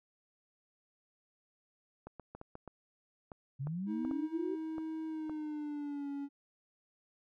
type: clicks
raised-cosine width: 1 ms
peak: -32 dBFS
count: 12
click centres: 2.07 / 2.197 / 2.35 / 2.414 / 2.554 / 2.677 / 3.318 / 3.671 / 4.05 / 4.112 / 4.782 / 5.296 s
type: linear sweep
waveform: sine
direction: up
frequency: 128.1 to 388 Hz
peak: -35 dBFS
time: 3.59-4.56 s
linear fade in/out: 20 ms
type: tone with pitch glide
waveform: triangle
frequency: 318.1 to 281.8 Hz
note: D#4 to C#4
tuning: +38 to +29 cents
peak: -35 dBFS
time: 3.86-6.29 s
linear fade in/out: 50 ms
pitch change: -209 cents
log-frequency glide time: 5.07-6.09 s
effects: none